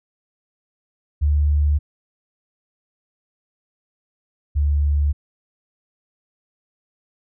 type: tone pair in turn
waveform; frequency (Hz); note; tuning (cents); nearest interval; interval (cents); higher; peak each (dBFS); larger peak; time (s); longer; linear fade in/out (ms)
sine; 73.6 / 72.71; D2 / D2; +4 / -17; unison; 21; first; -14 / -15; first; 1.21-1.79 / 4.55-5.13; neither; 20
effects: none